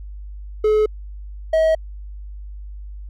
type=tone pair in turn; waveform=triangle; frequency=428.1 / 639.2 Hz; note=A4 / D#5; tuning=-47 / +47 cents; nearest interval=perfect fifth; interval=694 cents; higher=second; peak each=-11 dBFS; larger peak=neither; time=0.64-0.86 / 1.53-1.75 s; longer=neither; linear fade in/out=5 ms; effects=added 50 Hz sine -31 dBFS peak until 3.09 s

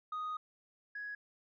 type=tone pair in turn; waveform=sine; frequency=1244.5 / 1669.6 Hz; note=D#6 / G#6; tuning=0 / +9 cents; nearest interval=perfect fourth; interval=509 cents; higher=second; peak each=-34 / -39 dBFS; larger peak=first; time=0.12-0.37 / 0.95-1.15 s; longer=first; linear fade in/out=5 ms; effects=tanh soft clip ceiling -35 dBFS

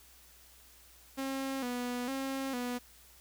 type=tone with vibrato; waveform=sawtooth; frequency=257 Hz; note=C4; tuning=31 cents flat; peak=-30 dBFS; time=1.17-2.79 s; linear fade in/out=20 ms; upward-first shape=square; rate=1.1 Hz; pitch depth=80 cents each way; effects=added 60 Hz sine -63 dBFS peak until 3.2 s + white hiss -59 dBFS RMS until 3.2 s

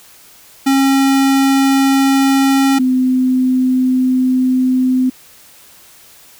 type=tone pair in turn; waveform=square / sine; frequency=271.4 / 256.2 Hz; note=C#4 / C4; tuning=-36 / -36 cents; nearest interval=minor second; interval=100 cents; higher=first; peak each=-10 dBFS; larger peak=neither; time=0.66-2.79 / 2.79-5.1 s; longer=second; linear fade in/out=10 ms; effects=white hiss -43 dBFS RMS until 6.39 s

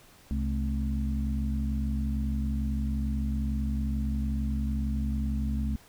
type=harmonic tone with a mistuned harmonic; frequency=66.7 Hz; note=C2; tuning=34 cents sharp; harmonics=1 / 2 / 3 / 4; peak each=-28 / -37 / -32 / -41 dBFS; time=0.31-5.76 s; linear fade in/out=0 ms; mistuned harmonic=3; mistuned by=+130 cents; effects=pink hiss -56 dBFS RMS until 5.88 s

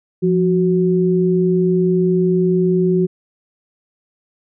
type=tone pair together; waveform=sine; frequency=174.62 / 370 Hz; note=F3 / F#4; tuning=0 / 0 cents; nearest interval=octave + minor second; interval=1300 cents; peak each=-15 dBFS; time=0.22-3.07 s; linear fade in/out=20 ms; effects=none

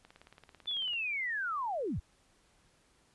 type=click train; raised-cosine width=0.3 ms; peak=-37 dBFS; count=17; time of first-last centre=0.05-0.934 s; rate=18.1 Hz
type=linear sweep; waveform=sine; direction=down; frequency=3520 to 38.89 Hz; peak=-32 dBFS; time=0.67-2 s; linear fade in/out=10 ms
effects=pink hiss -68 dBFS RMS until 3.14 s + resampled to 24000 Hz

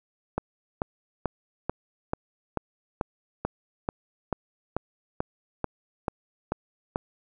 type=click train; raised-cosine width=1 ms; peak=-12 dBFS; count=16; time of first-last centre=0.38-6.959 s; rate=2.28 Hz; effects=none

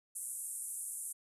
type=band-pass noise; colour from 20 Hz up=pink; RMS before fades=-42 dBFS; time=0.15-1.13 s; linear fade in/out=10 ms; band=8500 to 11000 Hz; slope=48 dB/octave; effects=resampled to 32000 Hz

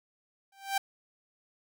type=tone with exponential growth; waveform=sawtooth; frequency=784 Hz; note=G5; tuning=in tune; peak=-20 dBFS; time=0.52-0.78 s; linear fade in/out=5 ms; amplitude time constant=55 ms; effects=none

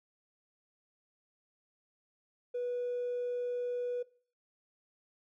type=tone with hard clipping; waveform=sine; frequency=489.4 Hz; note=B4; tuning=16 cents flat; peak=-33 dBFS; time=2.54-4.03 s; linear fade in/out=10 ms; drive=1 dB; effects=noise-tail reverb RT60 0.4 s tail -19 dB re dry

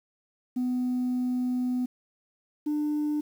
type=tone pair in turn; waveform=sine; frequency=250 / 298.7 Hz; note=B3 / D4; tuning=+21 / +29 cents; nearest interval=minor third; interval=308 cents; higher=second; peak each=-23 dBFS; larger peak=neither; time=0.56-1.86 / 2.66-3.21 s; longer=first; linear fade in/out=10 ms; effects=tanh soft clip ceiling -23 dBFS + 9-bit

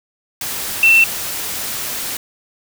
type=tone in noise; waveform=sine; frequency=2687 Hz; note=E7; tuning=33 cents sharp; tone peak=-7 dBFS; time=0.83-1.04 s; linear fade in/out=2 ms; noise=white; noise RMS=-24 dBFS; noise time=0.41-2.17 s; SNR=+14 dB; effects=none

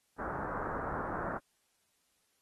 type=low-pass noise; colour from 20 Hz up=white; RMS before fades=-38 dBFS; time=0.18-1.39 s; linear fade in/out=20 ms; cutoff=1500 Hz; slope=48 dB/octave; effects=white hiss -75 dBFS RMS until 2.41 s + AAC 32 kbps

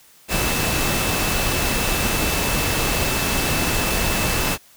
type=tone in noise; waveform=sine; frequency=2635 Hz; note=E7; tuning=1 cent flat; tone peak=-29 dBFS; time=0.28-4.58 s; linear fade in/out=50 ms; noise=pink; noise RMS=-21 dBFS; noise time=0.28-4.58 s; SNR=-11 dB; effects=white hiss -51 dBFS RMS until 4.76 s

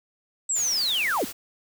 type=linear sweep; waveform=sine; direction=down; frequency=7902 to 155.1 Hz; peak=-22 dBFS; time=0.49-1.25 s; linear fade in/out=10 ms
type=noise; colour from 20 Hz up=white; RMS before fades=-36 dBFS; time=0.55-1.33 s; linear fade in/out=20 ms
effects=none

